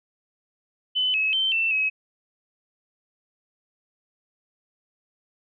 sine tone with pitch steps, 3022 / 2574 / 3103 / 2675 / 2557 Hz, F#7 / E7 / G7 / E7 / D#7, +36 / -42 / -18 / +25 / +47 cents, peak -20 dBFS, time 0.95-1.9 s, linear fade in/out 20 ms, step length 190 ms, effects none

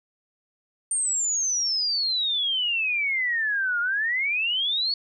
sine exponential two-way sweep, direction down then up, 8870 to 1396.9 to 4485 Hz, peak -22 dBFS, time 0.91-4.94 s, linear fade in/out 2 ms, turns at 3.8 s, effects none

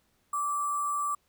sine tone with sample-and-hold, 1166 Hz, D6, 13 cents flat, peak -27 dBFS, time 0.33-1.15 s, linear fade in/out 5 ms, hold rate 8820 Hz, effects pink hiss -71 dBFS RMS until 1.28 s

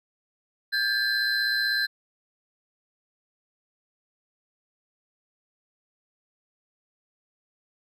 triangle tone cluster, 1599 / 1715 / 4085 Hz, G6 / A6 / C8, +34 / -45 / -42 cents, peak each -24 / -28 / -26 dBFS, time 0.72-1.87 s, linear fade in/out 20 ms, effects none

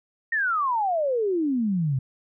sine exponential sweep, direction down, 1876 to 125.8 Hz, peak -21 dBFS, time 0.32-1.99 s, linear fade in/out 5 ms, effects none

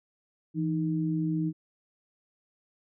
sine tone pair together, 164.9 / 311.1 Hz, E3 / D#4, +1 / 0 cents, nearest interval major seventh, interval 1099 cents, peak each -28 / -29 dBFS, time 0.54-1.53 s, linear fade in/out 50 ms, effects none

